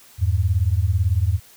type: beating tone pair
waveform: sine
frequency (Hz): 83 / 101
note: E2 / G#2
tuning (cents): +12 / -48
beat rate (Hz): 18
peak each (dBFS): -19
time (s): 0.18-1.4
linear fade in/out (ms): 50
effects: white hiss -49 dBFS RMS until 1.56 s